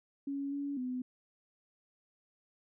sine tone with pitch steps, 278.9 / 283 / 252.5 Hz, C#4 / C#4 / B3, +11 / +36 / +39 cents, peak -34 dBFS, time 0.27-1.02 s, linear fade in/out 5 ms, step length 250 ms, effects none

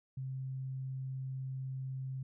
sine tone, 132 Hz, C3, 16 cents sharp, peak -37 dBFS, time 0.17-2.23 s, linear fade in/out 5 ms, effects none

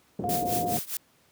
white low-pass noise, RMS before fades -32 dBFS, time 0.19-0.79 s, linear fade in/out 2 ms, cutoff 450 Hz, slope 24 dB/octave
sine tone, 710 Hz, F5, 28 cents sharp, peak -27 dBFS, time 0.24-0.77 s, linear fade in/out 0 ms
blue noise with tremolo, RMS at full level -29 dBFS, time 0.29-0.97 s, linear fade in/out 2 ms, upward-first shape triangle, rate 4.8 Hz, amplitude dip 95%
effects pink hiss -63 dBFS RMS until 1.31 s + high-pass 100 Hz 12 dB/octave

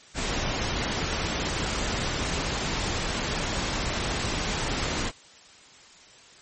pink noise, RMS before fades -28 dBFS, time 0.14-5.12 s, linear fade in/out 50 ms, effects white hiss -51 dBFS RMS until 6.41 s + MP3 32 kbps

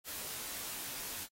white noise with comb filter, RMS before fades -42 dBFS, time 0.04-1.28 s, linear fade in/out 50 ms, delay 19 ms, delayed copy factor -0.95, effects AAC 48 kbps

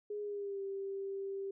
sine tone with pitch glide, 415.3 to 392 Hz, G#4 to G4, 0 to 0 cents, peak -37 dBFS, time 0.1-1.51 s, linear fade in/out 5 ms, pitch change -100 cents, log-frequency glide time 0.21-0.62 s, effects none

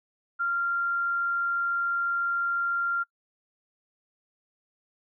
sine tone, 1387 Hz, F6, 12 cents flat, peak -24 dBFS, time 0.39-3.04 s, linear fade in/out 20 ms, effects noise-tail reverb RT60 0.1 s tail -25 dB re dry

